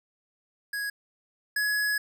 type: tone pair in turn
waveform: square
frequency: 1661.2 / 1684.4 Hz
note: G#6 / G#6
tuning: 0 / +24 cents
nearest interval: unison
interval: 24 cents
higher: second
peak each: -30 / -25 dBFS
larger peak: second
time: 0.73-0.9 / 1.56-1.98 s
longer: second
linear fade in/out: 5 ms
effects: none